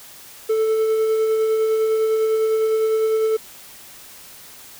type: tone with tremolo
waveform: triangle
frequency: 440 Hz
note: A4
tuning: in tune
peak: -13 dBFS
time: 0.49-3.37 s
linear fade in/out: 10 ms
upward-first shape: sine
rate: 9.9 Hz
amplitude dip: 25%
effects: white hiss -42 dBFS RMS until 4.79 s